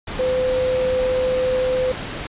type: tone in noise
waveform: sine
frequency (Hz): 511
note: C5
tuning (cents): -41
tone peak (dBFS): -17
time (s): 0.19-1.92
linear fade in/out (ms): 5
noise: pink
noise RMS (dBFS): -29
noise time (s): 0.07-2.27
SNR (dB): +9
effects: resampled to 8000 Hz